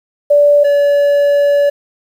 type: tone pair in turn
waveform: sine / triangle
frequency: 581 / 573 Hz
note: D5 / D5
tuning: -19 / -43 cents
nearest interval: unison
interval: 24 cents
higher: first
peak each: -5 / -6 dBFS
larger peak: first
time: 0.3-0.64 / 0.64-1.7 s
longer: second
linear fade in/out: 10 ms
effects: 7-bit